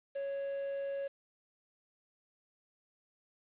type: tone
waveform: triangle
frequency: 554.4 Hz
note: C#5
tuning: in tune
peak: -33 dBFS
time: 0.15-1.08 s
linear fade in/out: 10 ms
effects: resampled to 8000 Hz + 10-bit